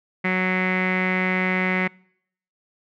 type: tone with low-pass filter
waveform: sawtooth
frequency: 185 Hz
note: F#3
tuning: in tune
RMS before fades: -22 dBFS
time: 0.24-1.88 s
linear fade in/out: 10 ms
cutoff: 2100 Hz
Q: 9.7
effects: noise-tail reverb RT60 0.7 s tail -26 dB re dry